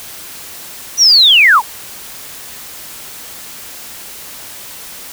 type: linear sweep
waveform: sine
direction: down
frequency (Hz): 5970 to 783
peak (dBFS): -4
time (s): 0.97-1.62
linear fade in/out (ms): 50
effects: white hiss -31 dBFS RMS until 5.12 s